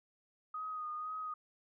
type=tone with vibrato; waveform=sine; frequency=1244.5 Hz; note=D#6; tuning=in tune; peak=-38 dBFS; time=0.54-1.34 s; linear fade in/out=5 ms; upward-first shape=sine; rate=2 Hz; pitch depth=28 cents each way; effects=none